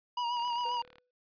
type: tone with vibrato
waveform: square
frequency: 959 Hz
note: A#5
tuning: 49 cents sharp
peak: -31 dBFS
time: 0.17-0.82 s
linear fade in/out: 5 ms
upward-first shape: sine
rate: 7.5 Hz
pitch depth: 42 cents each way
type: click train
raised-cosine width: 0.3 ms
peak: -38 dBFS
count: 24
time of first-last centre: 0.37-0.983 s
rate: 37.5 Hz
type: tone with exponential decay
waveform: triangle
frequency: 496.1 Hz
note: B4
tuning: 8 cents sharp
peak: -39 dBFS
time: 0.65-1.11 s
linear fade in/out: 5 ms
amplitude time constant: 98 ms
effects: resampled to 11025 Hz